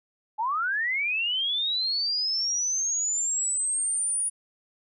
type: linear sweep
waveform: sine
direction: up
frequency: 830.6 to 9720 Hz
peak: -24 dBFS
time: 0.38-4.3 s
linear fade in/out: 20 ms
effects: none